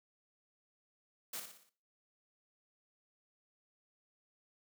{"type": "noise with echo", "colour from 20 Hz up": "white", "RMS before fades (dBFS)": -42, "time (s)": [1.33, 1.4], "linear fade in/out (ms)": 5, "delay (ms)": 59, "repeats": 5, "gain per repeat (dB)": -6, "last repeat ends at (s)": 1.695, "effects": ["noise-tail reverb RT60 0.4 s tail -17 dB re dry", "high-pass 200 Hz 12 dB/octave"]}